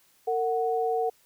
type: tone pair together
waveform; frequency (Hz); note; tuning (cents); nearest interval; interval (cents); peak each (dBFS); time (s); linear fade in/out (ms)
sine; 455.8 / 740; A#4 / F#5; -39 / 0; minor sixth; 839; -26 / -27; 0.27-1.1; 10
effects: white hiss -63 dBFS RMS until 1.25 s